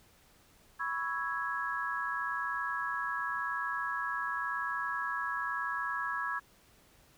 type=chord; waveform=sine; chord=C# minor seventh; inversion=third; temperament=equal; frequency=987.8 / 1108.7 / 1318.5 / 1661.2 Hz; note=B5 / C#6 / E6 / G#6; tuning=0 / 0 / 0 / 0 cents; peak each=-40 / -38 / -39 / -35 dBFS; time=0.79-6.4 s; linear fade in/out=20 ms; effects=pink hiss -63 dBFS RMS until 7.17 s